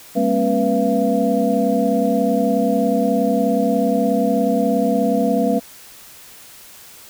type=tone cluster; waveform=sine; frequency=201.2 / 232.2 / 269 / 488.9 / 678 Hz; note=G3 / A#3 / C4 / B4 / E5; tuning=+45 / -7 / +48 / -18 / +49 cents; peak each=-21 dBFS; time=0.15-5.6 s; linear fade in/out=20 ms; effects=white hiss -42 dBFS RMS until 7.09 s